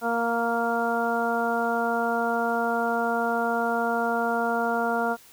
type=harmonic tone with a mistuned harmonic; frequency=233.1 Hz; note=A#3; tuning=in tune; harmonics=1 / 2 / 3 / 4 / 5 / 6; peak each=-30 / -29 / -27 / -31 / -37 / -29 dBFS; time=0.01-5.17 s; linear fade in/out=50 ms; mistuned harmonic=5; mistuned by=-17 cents; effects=white hiss -52 dBFS RMS until 5.32 s